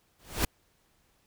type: noise with exponential growth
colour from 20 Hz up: pink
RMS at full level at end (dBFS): -24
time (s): 0.19-0.45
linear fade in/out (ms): 5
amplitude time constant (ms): 56
effects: pink hiss -69 dBFS RMS until 1.26 s